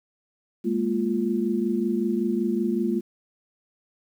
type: tone cluster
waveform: sine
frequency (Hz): 206.5 / 231.8 / 348.1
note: G#3 / A#3 / F4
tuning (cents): -10 / -10 / -6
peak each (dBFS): -26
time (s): 0.64-3.01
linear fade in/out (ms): 20
effects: 9-bit